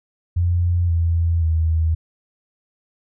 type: tone with pitch steps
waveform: sine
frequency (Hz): 87.31 / 83.9 / 80.62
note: F2 / E2 / E2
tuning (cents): 0 / +31 / -38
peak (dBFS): -15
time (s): 0.36-1.95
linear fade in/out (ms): 10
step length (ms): 530
effects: none